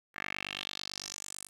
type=tone with band-pass filter sweep; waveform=10% pulse; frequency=49 Hz; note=G1; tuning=in tune; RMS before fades=-41 dBFS; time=0.14-1.49 s; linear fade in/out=50 ms; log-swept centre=1800 to 9800 Hz; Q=3.5; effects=10-bit